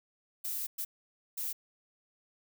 violet noise bursts at uneven times, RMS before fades -36 dBFS, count 3, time 0.44-0.67 / 0.78-0.85 / 1.37-1.53 s, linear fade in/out 10 ms, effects none

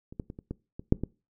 clicks, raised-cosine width 3 ms, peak -30 / -20 / -26 / -29 / -21 / -25 / -6 / -17 dBFS, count 8, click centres 0.125 / 0.198 / 0.301 / 0.389 / 0.51 / 0.795 / 0.924 / 1.036 s, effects noise-tail reverb RT60 0.3 s tail -22 dB re dry

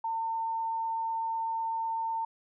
sine tone, 904 Hz, A5, 47 cents sharp, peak -29 dBFS, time 0.04-2.25 s, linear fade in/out 5 ms, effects none

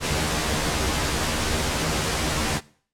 pink noise with comb filter, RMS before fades -24 dBFS, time 0-2.61 s, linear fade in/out 50 ms, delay 13 ms, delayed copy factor +0.9, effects noise-tail reverb RT60 0.5 s tail -21 dB re dry + low-pass 9000 Hz 12 dB/octave

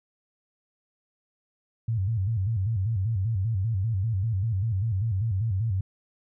sine tone with vibrato, 103.9 Hz, G#2, 1 cent sharp, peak -23 dBFS, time 1.88-5.81 s, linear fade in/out 5 ms, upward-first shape square, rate 5.1 Hz, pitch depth 160 cents each way, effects none

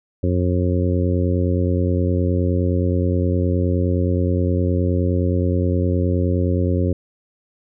harmonic tone, 89.6 Hz, F2, 45 cents sharp, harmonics 1 / 2 / 3 / 4 / 5 / 6, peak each -18 / -24 / -24 / -26 / -28 / -28 dBFS, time 0.23-6.93 s, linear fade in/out 5 ms, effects none

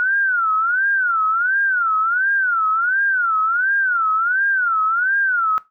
sine tone with vibrato, 1435 Hz, F6, 47 cents sharp, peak -15 dBFS, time 0-5.58 s, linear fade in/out 0 ms, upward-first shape sine, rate 1.4 Hz, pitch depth 200 cents each way, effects noise-tail reverb RT60 0.2 s tail -17 dB re dry

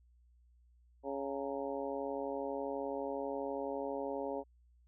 harmonic tone with a mistuned harmonic, 138.59 Hz, C#3, in tune, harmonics 2 / 3 / 4 / 5 / 6 / 7, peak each -43 / -41 / -40 / -46 / -47 / -47 dBFS, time 1.03-4.44 s, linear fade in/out 50 ms, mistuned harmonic 7, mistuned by -85 cents, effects added 60 Hz sine -63 dBFS peak until 4.87 s

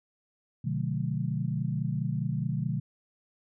sine chord, B diminished seventh, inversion none, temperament just, 123.47 / 148.16 / 177.8 / 213.4 Hz, B2 / D3 / F3 / Ab3, 0 / +16 / +31 / +47 cents, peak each -32 / -31 / -34 / -37 dBFS, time 0.64-2.8 s, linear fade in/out 10 ms, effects none

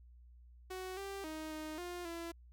sawtooth tone with pitch steps, 372 / 393.4 / 313 / 310.3 / 353.3 / 336.6 Hz, F#4 / G4 / D#4 / D#4 / F4 / E4, +9 / +6 / +10 / -5 / +20 / +36 cents, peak -38 dBFS, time 0.7-2.32 s, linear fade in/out 10 ms, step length 270 ms, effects added 60 Hz sine -56 dBFS peak until 2.52 s

